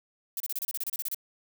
violet noise bursts, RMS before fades -32 dBFS, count 13, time 0.37-1.146 s, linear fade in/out 2 ms, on 32 ms, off 30 ms, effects none

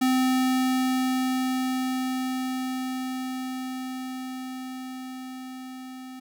square tone with level ramp, 257.9 Hz, C4, 25 cents flat, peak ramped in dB -20 to -39 dBFS, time 0.01-6.2 s, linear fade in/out 10 ms, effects none

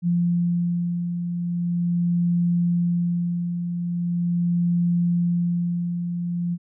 sine beating tone pair, 173.1 / 173.51 Hz, F3 / F3, -15 / -11 cents, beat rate 0.41 Hz, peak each -29 / -20 dBFS, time 0.02-6.58 s, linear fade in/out 50 ms, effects none

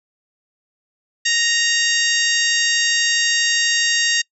harmonic tone, 932.3 Hz, A#5, in tune, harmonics 2 / 3 / 4 / 5 / 6 / 7 / 8, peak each -20 / -22 / -23 / -24 / -25 / -25 / -26 dBFS, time 1.25-4.22 s, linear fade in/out 10 ms, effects noise-tail reverb RT60 0.1 s tail -26 dB re dry

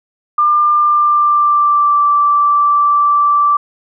sine tone with pitch glide, 1197 to 1167 Hz, D6 to D6, +33 to -11 cents, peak -8 dBFS, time 0.38-3.57 s, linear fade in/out 5 ms, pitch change -44 cents, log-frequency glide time 0.74-2.03 s, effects none

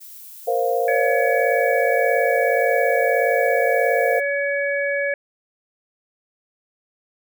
violet noise, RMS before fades -40 dBFS, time 0-4.21 s, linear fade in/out 20 ms
sine chord, Bb suspended second, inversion none, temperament equal, 466.2 / 523.3 / 698.5 Hz, Bb4 / C5 / F5, 0 / 0 / 0 cents, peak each -22 dBFS, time 0.47-4.2 s, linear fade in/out 10 ms
harmonic tone, 565 Hz, C#5, 33 cents sharp, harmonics 1 / 3 / 4, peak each -22 / -24 / -27 dBFS, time 0.88-5.14 s, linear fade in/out 2 ms
effects none

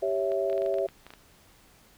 sine chord, C# diminished, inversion second, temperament equal, 392 / 554.4 / 659.3 Hz, G4 / C#5 / E5, 0 / 0 / 0 cents, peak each -29 dBFS, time 0.02-0.87 s, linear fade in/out 10 ms
clicks, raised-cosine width 0.3 ms, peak -29 dBFS, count 12, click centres 0.319 / 0.499 / 0.529 / 0.579 / 0.62 / 0.662 / 0.741 / 0.785 / 0.887 / 1.066 / 1.105 / 1.137 s
effects pink hiss -58 dBFS RMS until 1.97 s

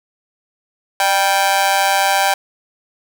sawtooth tone with amplitude modulation, 785 Hz, G5, 2 cents sharp, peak -5 dBFS, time 1-2.34 s, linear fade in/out 2 ms, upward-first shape sine, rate 186 Hz, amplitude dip 90%, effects none

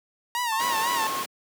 sawtooth tone with vibrato, 932.3 Hz, A#5, in tune, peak -21 dBFS, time 0.35-1.07 s, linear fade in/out 0 ms, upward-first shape sine, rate 4 Hz, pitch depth 100 cents each way
triangle tone, 1081 Hz, C#6, 44 cents flat, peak -26 dBFS, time 0.52-1.23 s, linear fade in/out 5 ms
pink noise, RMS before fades -31 dBFS, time 0.59-1.26 s, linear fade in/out 10 ms
effects high-pass 300 Hz 12 dB/octave

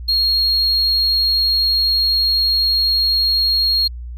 triangle tone, 4272 Hz, C8, 35 cents sharp, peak -11 dBFS, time 0.08-3.88 s, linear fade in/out 10 ms, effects tanh soft clip ceiling -9 dBFS + added 60 Hz sine -27 dBFS peak until 4.17 s

